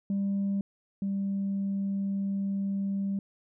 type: tone pair in turn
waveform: sine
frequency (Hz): 198.1 / 196.96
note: G3 / G3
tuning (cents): +18 / +8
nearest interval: unison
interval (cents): 10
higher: first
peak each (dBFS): -24 / -26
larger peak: first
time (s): 0.1-0.61 / 1.02-3.19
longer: second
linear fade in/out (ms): 2
effects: tanh soft clip ceiling -24 dBFS